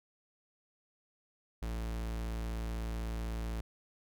45% pulse tone, 56 Hz, A1, 31 cents sharp, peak -35 dBFS, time 1.62-3.61 s, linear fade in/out 5 ms, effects none

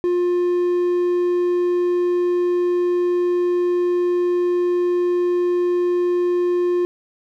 triangle tone, 353.9 Hz, F4, 23 cents sharp, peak -14 dBFS, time 0.04-6.85 s, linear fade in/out 0 ms, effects none

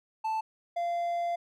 triangle tone pair in turn, 880 / 690 Hz, A5 / F5, 0 / -21 cents, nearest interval major third, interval 421 cents, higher first, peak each -26 dBFS, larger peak neither, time 0.24-0.41 / 0.76-1.36 s, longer second, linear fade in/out 10 ms, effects none

